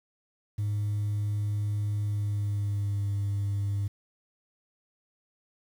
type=tone with pitch glide; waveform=sine; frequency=103.83 to 100.7 Hz; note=G#2 to G2; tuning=0 to +47 cents; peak=-24 dBFS; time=0.58-3.88 s; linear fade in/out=10 ms; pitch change=-53 cents; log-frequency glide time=2.03-3.09 s; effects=tanh soft clip ceiling -25 dBFS + 9-bit